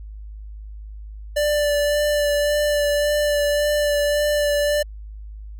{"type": "tone with vibrato", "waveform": "square", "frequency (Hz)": 587.3, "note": "D5", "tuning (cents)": 0, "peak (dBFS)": -18, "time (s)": [1.36, 4.83], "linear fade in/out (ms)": 10, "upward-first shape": "sine", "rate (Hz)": 1.8, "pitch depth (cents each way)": 15, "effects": ["added 52 Hz sine -33 dBFS peak until 5.59 s"]}